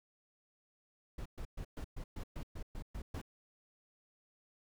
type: noise bursts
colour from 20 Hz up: brown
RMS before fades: -42 dBFS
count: 11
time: 1.18-3.216 s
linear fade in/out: 5 ms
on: 76 ms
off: 120 ms
effects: none